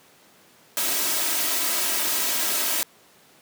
white noise with comb filter, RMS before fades -24 dBFS, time 0.77-2.83 s, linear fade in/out 0 ms, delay 3.1 ms, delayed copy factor +0.6, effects pink hiss -54 dBFS RMS until 3.41 s + high-pass 200 Hz 12 dB/octave

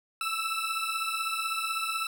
20% pulse beating tone pair, 1312 / 1328 Hz, E6 / E6, -9 / +12 cents, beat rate 16 Hz, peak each -27 dBFS, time 0.21-2.07 s, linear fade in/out 2 ms, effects none

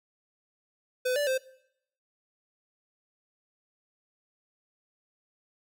square tone with pitch steps, 505 / 582 / 522 Hz, B4 / D5 / C5, +39 / -16 / -4 cents, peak -26 dBFS, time 1.05-1.38 s, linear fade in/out 10 ms, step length 110 ms, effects noise-tail reverb RT60 0.7 s tail -20 dB re dry

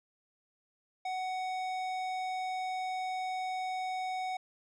sine tone with tanh clipping, 745 Hz, F#5, 12 cents sharp, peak -35 dBFS, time 1.05-4.37 s, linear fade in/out 5 ms, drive 15 dB, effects none

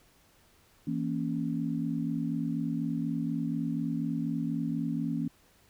sine chord, A# diminished, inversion second, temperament equal, 164.81 / 233.1 / 277.2 Hz, E3 / A#3 / C#4, 0 / 0 / 0 cents, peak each -33 dBFS, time 0.87-5.28 s, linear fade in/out 5 ms, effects pink hiss -63 dBFS RMS until 5.69 s

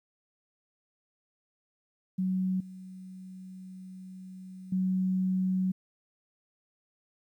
sine tone with level steps, 186.6 Hz, F#3, 15 cents sharp, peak -26 / -42 / -25 dBFS, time 2.18-5.72 s, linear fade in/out 10 ms, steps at 2.6 / 4.72 s, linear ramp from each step 5 ms, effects 11-bit

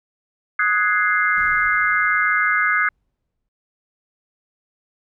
sine chord, Ab dominant seventh, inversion second, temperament equal with one note detuned, 1253.9 / 1480 / 1661.2 / 2093 Hz, Eb6 / Gb6 / Ab6 / C7, +13 / 0 / 0 / 0 cents, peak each -21 dBFS, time 0.59-2.89 s, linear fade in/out 5 ms
brown noise with exponential decay, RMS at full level -38 dBFS, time 1.37-3.49 s, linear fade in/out 2 ms, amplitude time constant 460 ms
effects none

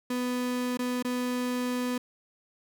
35% pulse tone with dropouts, 248.4 Hz, B3, 10 cents sharp, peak -26 dBFS, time 0.1-1.98 s, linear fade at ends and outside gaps 5 ms, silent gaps 0.773-0.79 / 1.026-1.047 s, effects none

